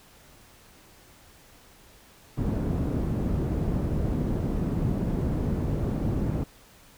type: low-pass noise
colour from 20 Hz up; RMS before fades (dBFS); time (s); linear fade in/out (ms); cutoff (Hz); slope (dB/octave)
white; -27; 2.37-6.44; 10; 210; 12
effects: pink hiss -54 dBFS RMS until 6.97 s